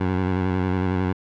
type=tone with vibrato; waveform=15% pulse; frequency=92.5 Hz; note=F#2; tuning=in tune; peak=-14 dBFS; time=0-1.13 s; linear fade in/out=10 ms; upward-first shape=square; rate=11 Hz; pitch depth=37 cents each way; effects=low-pass 2000 Hz 12 dB/octave